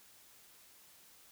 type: silence
effects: white hiss -61 dBFS RMS until 1.31 s